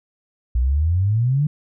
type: exponential sweep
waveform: sine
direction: up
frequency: 58 to 153.8 Hz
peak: -15 dBFS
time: 0.55-1.47 s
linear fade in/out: 5 ms
effects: none